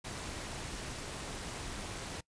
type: noise with amplitude modulation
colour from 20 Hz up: pink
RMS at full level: -39 dBFS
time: 0.04-2.21 s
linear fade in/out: 10 ms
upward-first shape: sine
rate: 236 Hz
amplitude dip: 60%
effects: noise-tail reverb RT60 0.1 s tail -22 dB re dry + resampled to 22050 Hz